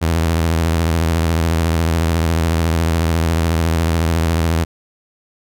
sawtooth tone with vibrato, 82.2 Hz, E2, 4 cents flat, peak -10 dBFS, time 0.01-4.65 s, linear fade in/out 20 ms, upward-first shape sine, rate 14 Hz, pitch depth 78 cents each way, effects none

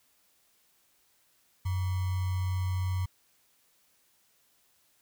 sine tone with sample-and-hold, 92.3 Hz, F#2, 4 cents flat, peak -27 dBFS, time 1.65-3.06 s, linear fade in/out 10 ms, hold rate 1050 Hz, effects white hiss -68 dBFS RMS until 5.01 s

